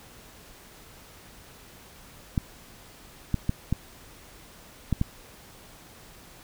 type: clicks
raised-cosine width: 5 ms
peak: -11 dBFS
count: 6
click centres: 2.378 / 3.343 / 3.494 / 3.726 / 4.927 / 5.014 s
effects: pink hiss -50 dBFS RMS until 6.43 s